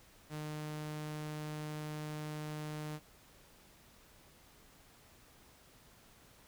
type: tone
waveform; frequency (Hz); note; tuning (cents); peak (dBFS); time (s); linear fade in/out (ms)
sawtooth; 152.1; D#3; -39; -36; 0.29-3; 50
effects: pink hiss -62 dBFS RMS until 6.47 s